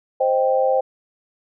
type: chord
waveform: sine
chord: C minor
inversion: none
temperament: equal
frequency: 523.3 / 622.3 / 784 Hz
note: C5 / Eb5 / G5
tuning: 0 / 0 / 0 cents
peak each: -17 / -23 / -21 dBFS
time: 0.2-0.81 s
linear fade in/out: 10 ms
effects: none